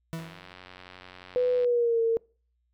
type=tone with exponential decay; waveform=40% pulse; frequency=163.8 Hz; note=E3; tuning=11 cents flat; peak=-29 dBFS; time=0.13-0.56 s; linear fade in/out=0 ms; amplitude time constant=92 ms
type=click train; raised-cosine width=0.3 ms; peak=-29 dBFS; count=134; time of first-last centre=0.19-1.645 s; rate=91.4 Hz
type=tone with pitch glide; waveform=sine; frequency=497.6 to 456.3 Hz; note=B4 to A#4; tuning=+13 to -37 cents; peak=-21 dBFS; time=1.36-2.17 s; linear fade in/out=0 ms; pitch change=-150 cents; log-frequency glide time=1.56-2.01 s
effects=noise-tail reverb RT60 0.4 s tail -26 dB re dry + added 60 Hz sine -70 dBFS peak until 2.73 s